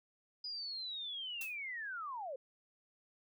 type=linear sweep; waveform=sine; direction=down; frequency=4978 to 493.9 Hz; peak=-40 dBFS; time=0.44-2.36 s; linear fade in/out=5 ms
type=noise with exponential decay; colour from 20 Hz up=blue; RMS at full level=-41 dBFS; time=1.41-1.57 s; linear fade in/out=2 ms; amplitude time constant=34 ms
effects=none